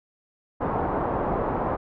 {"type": "low-pass noise", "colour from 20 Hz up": "white", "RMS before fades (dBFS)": -26, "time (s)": [0.6, 1.77], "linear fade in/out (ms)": 20, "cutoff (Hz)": 1000, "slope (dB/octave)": 24, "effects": []}